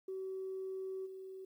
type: tone with level steps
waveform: sine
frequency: 380 Hz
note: F#4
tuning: 46 cents sharp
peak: -38 / -45 dBFS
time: 0.08-1.45 s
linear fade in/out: 5 ms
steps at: 1.05 s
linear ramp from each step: 20 ms
effects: tanh soft clip ceiling -34 dBFS + 12-bit